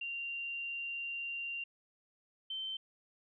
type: tone pair in turn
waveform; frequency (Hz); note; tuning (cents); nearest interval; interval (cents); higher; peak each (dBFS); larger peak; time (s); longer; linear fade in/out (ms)
sine; 2772 / 3098; F7 / G7; -14 / -21; major second; 193; second; -37 / -37; neither; 0.01-1.64 / 2.5-2.77; first; 5
effects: none